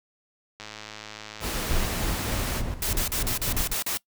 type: click train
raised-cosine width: 0.2 ms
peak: -21 dBFS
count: 137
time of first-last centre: 0.6-1.871 s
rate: 107 Hz
type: noise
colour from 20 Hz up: pink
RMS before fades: -30 dBFS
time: 1.4-2.63 s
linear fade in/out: 50 ms
type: noise with tremolo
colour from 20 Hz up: brown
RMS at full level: -27 dBFS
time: 1.71-3.74 s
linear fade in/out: 0 ms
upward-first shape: square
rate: 3.4 Hz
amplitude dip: 65%
type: noise bursts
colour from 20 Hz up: white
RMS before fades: -28 dBFS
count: 8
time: 2.82-3.973 s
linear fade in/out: 2 ms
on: 110 ms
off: 39 ms
effects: noise-tail reverb RT60 0.1 s tail -22 dB re dry